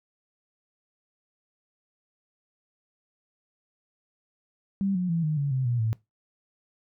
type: tone with pitch steps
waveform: sine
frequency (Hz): 196 / 180.77 / 166.73 / 153.78 / 141.83 / 130.81 / 120.65 / 111.28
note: G3 / F#3 / E3 / D#3 / C#3 / C3 / B2 / A2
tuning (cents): 0 / -40 / +20 / -20 / +40 / 0 / -40 / +20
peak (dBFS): -23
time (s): 4.81-5.93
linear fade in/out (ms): 0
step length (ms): 140
effects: noise-tail reverb RT60 0.2 s tail -21 dB re dry